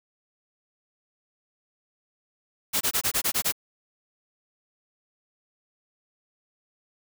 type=noise bursts; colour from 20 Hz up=white; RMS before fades=-24 dBFS; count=8; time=2.73-3.524 s; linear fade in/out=20 ms; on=80 ms; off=22 ms; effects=none